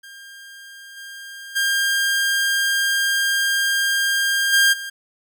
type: tone with level steps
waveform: sawtooth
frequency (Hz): 1604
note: G6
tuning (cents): +39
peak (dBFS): -35 / -31 / -14 / -9 / -25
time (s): 0.03-4.9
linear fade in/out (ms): 10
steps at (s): 0.96 / 1.55 / 4.52 / 4.72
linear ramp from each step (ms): 20
effects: none